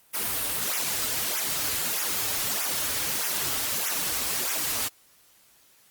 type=noise with flanger; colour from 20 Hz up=white; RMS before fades=-28 dBFS; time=0.13-4.89 s; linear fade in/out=20 ms; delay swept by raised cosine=0.22 to 5.82 ms; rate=1.6 Hz; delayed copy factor=-0.9; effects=white hiss -59 dBFS RMS until 5.9 s + Opus 32 kbps